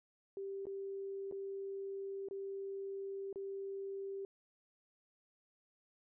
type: tone with dropouts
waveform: sine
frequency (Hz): 392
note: G4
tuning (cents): 0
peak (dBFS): -40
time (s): 0.37-4.25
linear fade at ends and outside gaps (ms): 1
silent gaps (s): 0.655-0.668 / 1.313-1.323 / 2.286-2.31 / 3.328-3.358
effects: none